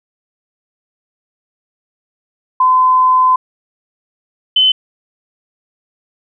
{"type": "tone pair in turn", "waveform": "sine", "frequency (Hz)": [1022, 3043], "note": ["C6", "F#7"], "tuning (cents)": [-41, 48], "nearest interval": "octave + perfect fifth", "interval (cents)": 1889, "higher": "second", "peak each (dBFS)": -7, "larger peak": "neither", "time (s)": [[2.6, 3.36], [4.56, 4.72]], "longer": "first", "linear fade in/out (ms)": 5, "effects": []}